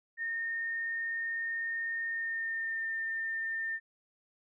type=tone with pitch glide; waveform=sine; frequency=1832 to 1805.7 Hz; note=A#6 to A6; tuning=-31 to +44 cents; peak=-32 dBFS; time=0.17-3.8 s; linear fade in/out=50 ms; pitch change=-25 cents; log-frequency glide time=2.07-2.88 s; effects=none